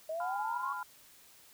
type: exponential sweep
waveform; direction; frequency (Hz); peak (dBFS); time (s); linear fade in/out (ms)
sine; up; 622.3 to 1132; -34; 0.09-0.73; 5
type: chord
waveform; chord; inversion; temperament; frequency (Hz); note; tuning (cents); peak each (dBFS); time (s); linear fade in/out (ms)
sine; F diminished; first; just; 838.1 / 1005.8 / 1396.9; Ab5 / Cb6 / F6; +16 / +31 / 0; -44 / -39 / -41; 0.2-0.83; 2
effects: white hiss -59 dBFS RMS until 1.53 s